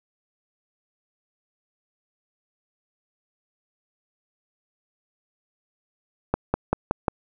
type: accelerating click train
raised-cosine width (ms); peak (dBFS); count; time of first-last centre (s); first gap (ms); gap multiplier
1; -6; 5; 6.34-7.082; 200; 0.95
effects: none